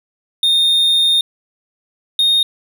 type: tone pair in turn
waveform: triangle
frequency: 3666 / 3698 Hz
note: A#7 / A#7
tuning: -30 / -15 cents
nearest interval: unison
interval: 15 cents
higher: second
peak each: -9 dBFS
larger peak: neither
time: 0.43-1.21 / 2.19-2.43 s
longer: first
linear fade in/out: 2 ms
effects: none